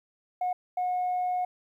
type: tone bursts at uneven times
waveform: sine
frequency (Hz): 726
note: F#5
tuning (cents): -33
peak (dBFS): -24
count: 2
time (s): 0.41-0.53 / 0.77-1.45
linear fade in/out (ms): 5
effects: tanh soft clip ceiling -23 dBFS + 11-bit